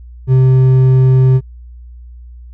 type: tone with hard clipping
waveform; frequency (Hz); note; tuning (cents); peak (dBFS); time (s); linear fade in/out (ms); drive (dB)
sine; 130; C3; -11; -7; 0.27-1.41; 50; 5
effects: added 60 Hz sine -31 dBFS peak until 2.53 s